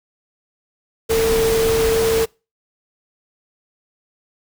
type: tone in noise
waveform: sine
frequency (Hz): 450.5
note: A4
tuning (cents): +41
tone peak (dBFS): -14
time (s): 1.09-2.26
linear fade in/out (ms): 20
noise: pink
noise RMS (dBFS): -23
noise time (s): 1.09-2.26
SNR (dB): +6
effects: noise-tail reverb RT60 0.3 s tail -25 dB re dry